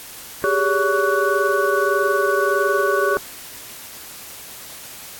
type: tone cluster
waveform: sine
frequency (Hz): 391.2 / 412.8 / 567 / 1129 / 1483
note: G4 / G#4 / C#5 / C#6 / F#6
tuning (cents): -4 / -10 / +39 / +31 / +4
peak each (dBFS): -22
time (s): 0.44-3.17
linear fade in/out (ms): 0
effects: white hiss -37 dBFS RMS until 5.19 s + AAC 64 kbps

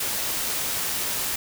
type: noise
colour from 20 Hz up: white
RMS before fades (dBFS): -27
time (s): 0-1.36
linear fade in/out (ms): 5
effects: none

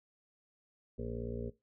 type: harmonic tone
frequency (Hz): 58.27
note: A#1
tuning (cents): 0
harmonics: 1 / 2 / 3 / 4 / 5 / 7 / 8 / 9 / 10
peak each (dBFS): -43 / -44 / -52 / -43 / -54 / -45 / -45 / -50 / -57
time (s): 0.98-1.5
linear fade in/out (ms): 10
effects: noise-tail reverb RT60 0.2 s tail -17 dB re dry

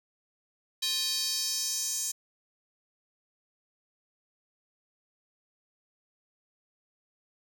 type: tone with high-pass filter sweep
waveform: square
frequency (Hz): 351.8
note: F4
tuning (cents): +13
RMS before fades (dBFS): -31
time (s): 0.82-2.12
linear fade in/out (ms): 10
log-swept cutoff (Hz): 3900 to 6800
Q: 3.1
effects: none

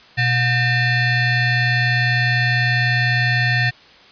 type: ring-modulated tone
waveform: 40% pulse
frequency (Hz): 846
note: G#5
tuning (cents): +32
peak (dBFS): -11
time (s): 0.17-3.71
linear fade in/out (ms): 20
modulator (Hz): 969
effects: white hiss -46 dBFS RMS until 4.11 s + resampled to 11025 Hz

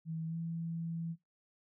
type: tone with pitch glide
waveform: sine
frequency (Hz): 161.7 to 165.96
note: E3 to E3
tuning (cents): -33 to +12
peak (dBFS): -36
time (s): 0.05-1.16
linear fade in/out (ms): 50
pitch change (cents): +45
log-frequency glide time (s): 0.27-0.36
effects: noise-tail reverb RT60 0.2 s tail -18 dB re dry

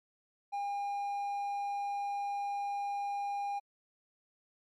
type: tone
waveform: triangle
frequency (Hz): 807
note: G#5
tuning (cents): -50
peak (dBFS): -31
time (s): 0.52-3.6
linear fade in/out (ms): 20
effects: MP3 64 kbps

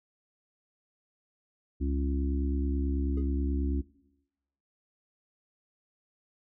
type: harmonic tone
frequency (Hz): 69.3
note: C#2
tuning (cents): 0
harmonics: 1 / 3 / 4 / 5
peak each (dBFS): -28 / -38 / -34 / -39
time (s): 1.8-3.82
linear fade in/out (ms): 20
type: tone with exponential decay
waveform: triangle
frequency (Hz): 415.3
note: G#4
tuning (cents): 0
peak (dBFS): -34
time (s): 3.17-3.3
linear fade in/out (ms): 5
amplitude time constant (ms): 28
effects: noise-tail reverb RT60 0.9 s tail -19 dB re dry

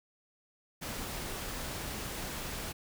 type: noise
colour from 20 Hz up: pink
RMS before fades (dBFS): -39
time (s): 0.81-2.73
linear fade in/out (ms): 20
effects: none

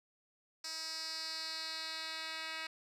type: tone with band-pass filter sweep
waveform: 10% pulse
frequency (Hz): 320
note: D#4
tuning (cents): +49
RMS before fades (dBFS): -42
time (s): 0.64-2.67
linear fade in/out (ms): 5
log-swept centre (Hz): 5600 to 3100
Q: 2.8
effects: none

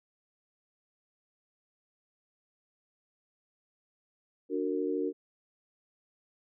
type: chord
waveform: sine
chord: D augmented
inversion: none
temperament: just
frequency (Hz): 293.7 / 367.1 / 458.9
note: D4 / F#4 / A#4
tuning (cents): 0 / -14 / -27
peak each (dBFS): -33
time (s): 4.49-5.13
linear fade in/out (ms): 50
effects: none

